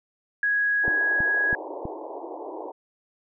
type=tone; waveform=sine; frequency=1661.2 Hz; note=G#6; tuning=in tune; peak=-20 dBFS; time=0.43-1.55 s; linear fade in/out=2 ms
type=band-pass noise; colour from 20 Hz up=pink; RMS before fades=-36 dBFS; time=0.83-2.72 s; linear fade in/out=10 ms; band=300 to 1000 Hz; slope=96 dB/octave
type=click train; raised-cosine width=3 ms; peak=-19 dBFS; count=4; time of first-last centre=0.88-1.854 s; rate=3.08 Hz
effects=none